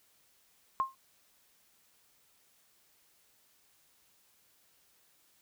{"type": "tone with exponential decay", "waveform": "sine", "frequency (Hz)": 1064, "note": "C6", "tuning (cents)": 29, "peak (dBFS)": -23, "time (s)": [0.8, 0.95], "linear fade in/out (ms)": 0, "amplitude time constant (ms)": 32, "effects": ["white hiss -68 dBFS RMS until 5.41 s"]}